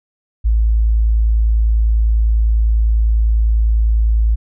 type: tone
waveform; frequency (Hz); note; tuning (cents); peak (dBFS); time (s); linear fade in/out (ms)
sine; 55; A1; 0; -10; 0.44-4.36; 20
effects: none